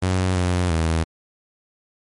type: tone with pitch steps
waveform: sawtooth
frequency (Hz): 92.7 / 89.9 / 81.3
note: F#2 / F#2 / E2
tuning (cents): +4 / -49 / -23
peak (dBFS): -14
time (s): 0.02-1.04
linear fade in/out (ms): 10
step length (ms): 340
effects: MP3 48 kbps